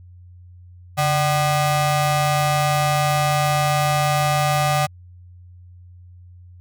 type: ring-modulated tone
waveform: 30% pulse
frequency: 451.4 Hz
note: A4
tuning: 44 cents sharp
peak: -11 dBFS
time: 0.97-4.87 s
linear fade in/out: 20 ms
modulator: 309 Hz
effects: added 89 Hz sine -41 dBFS peak until 6.6 s